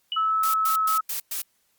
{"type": "tone with exponential decay", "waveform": "sine", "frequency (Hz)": 2947, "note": "F#7", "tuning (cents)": -8, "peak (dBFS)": -23, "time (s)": [0.12, 0.32], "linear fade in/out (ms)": 1, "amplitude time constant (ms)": 42}
{"type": "tone with pitch glide", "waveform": "sine", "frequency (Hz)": [1303, 1291.8], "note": ["E6", "E6"], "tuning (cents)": [-20, -35], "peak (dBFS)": -20, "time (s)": [0.16, 1.01], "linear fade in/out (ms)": 10, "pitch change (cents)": -15, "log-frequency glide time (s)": [0.36, 0.89]}
{"type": "noise bursts", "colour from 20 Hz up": "blue", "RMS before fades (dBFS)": -29, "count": 5, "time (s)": [0.43, 1.42], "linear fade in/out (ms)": 5, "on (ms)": 110, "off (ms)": 110}
{"effects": ["white hiss -68 dBFS RMS until 1.78 s", "Opus 48 kbps"]}